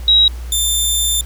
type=tone pair in turn; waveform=sine / 15% pulse; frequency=3839 / 3570 Hz; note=B7 / A7; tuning=-50 / +24 cents; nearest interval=minor second; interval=126 cents; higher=first; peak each=-7 dBFS; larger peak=neither; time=0.08-0.28 / 0.52-1.21 s; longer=second; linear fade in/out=2 ms; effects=added 60 Hz sine -24 dBFS peak until 1.25 s + pink hiss -41 dBFS RMS until 1.25 s